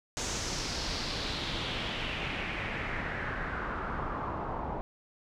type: noise with low-pass filter sweep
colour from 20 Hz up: pink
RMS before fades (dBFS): -35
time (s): 0.17-4.81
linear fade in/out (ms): 0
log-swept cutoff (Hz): 6800 to 870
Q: 2.9
effects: none